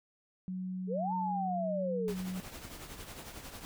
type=tone; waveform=sine; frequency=185 Hz; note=F#3; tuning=in tune; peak=-35 dBFS; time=0.48-2.4 s; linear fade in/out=0 ms
type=linear two-way sweep; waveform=sine; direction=up then down; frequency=392 to 919 to 392 Hz; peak=-32 dBFS; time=0.87-2.15 s; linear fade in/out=50 ms; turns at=1.14 s
type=noise with tremolo; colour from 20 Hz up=pink; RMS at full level=-44 dBFS; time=2.08-3.65 s; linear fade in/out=0 ms; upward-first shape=triangle; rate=11 Hz; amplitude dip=60%
effects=none